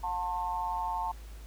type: tone with amplitude modulation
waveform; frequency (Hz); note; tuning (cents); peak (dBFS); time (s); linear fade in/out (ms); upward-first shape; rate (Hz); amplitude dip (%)
sine; 894; A5; +27; -26; 0.03-1.12; 10; sine; 176; 90
effects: added 53 Hz sine -43 dBFS peak until 1.46 s + pink hiss -56 dBFS RMS until 1.46 s